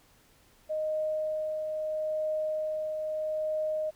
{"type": "tone with tremolo", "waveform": "sine", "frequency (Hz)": 620, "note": "D#5", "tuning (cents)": -6, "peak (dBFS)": -27, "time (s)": [0.69, 3.91], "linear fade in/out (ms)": 20, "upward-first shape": "triangle", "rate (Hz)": 0.77, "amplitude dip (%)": 35, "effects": ["pink hiss -62 dBFS RMS until 3.95 s"]}